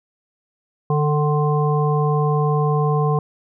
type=harmonic tone with a mistuned harmonic; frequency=150 Hz; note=D3; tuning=37 cents sharp; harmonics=1 / 3 / 5 / 7; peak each=-17 / -22 / -26 / -25 dBFS; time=0.9-3.19 s; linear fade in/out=2 ms; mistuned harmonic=3; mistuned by=-22 cents; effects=none